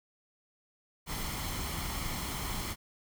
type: noise with comb filter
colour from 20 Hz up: pink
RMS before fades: -36 dBFS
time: 1.06-2.76 s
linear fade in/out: 50 ms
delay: 0.94 ms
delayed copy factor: +0.5
effects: none